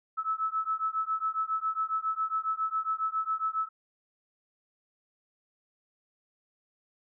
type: beating tone pair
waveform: sine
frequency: 1300 / 1307.3 Hz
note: E6 / E6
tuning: -24 / -15 cents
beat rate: 7.3 Hz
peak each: -31 dBFS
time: 0.17-3.69 s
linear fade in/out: 20 ms
effects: none